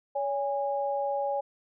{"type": "tone pair together", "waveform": "sine", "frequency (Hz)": [564.1, 820], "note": ["C#5", "G#5"], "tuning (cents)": [30, -22], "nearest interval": "tritone", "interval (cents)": 648, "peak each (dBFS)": [-29, -30], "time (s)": [0.15, 1.41], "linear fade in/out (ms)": 10, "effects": []}